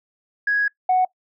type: tone pair in turn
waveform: sine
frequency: 1661.2 / 740 Hz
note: G#6 / F#5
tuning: 0 / 0 cents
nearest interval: octave + major second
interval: 1400 cents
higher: first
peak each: -16 / -13 dBFS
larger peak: second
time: 0.47-0.68 / 0.89-1.05 s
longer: first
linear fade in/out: 5 ms
effects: noise-tail reverb RT60 0.1 s tail -21 dB re dry + tanh soft clip ceiling -11 dBFS